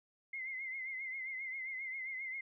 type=tone with vibrato; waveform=sine; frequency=2093 Hz; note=C7; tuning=in tune; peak=-39 dBFS; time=0.33-2.41 s; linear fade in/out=5 ms; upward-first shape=triangle; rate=7.5 Hz; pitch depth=72 cents each way; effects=none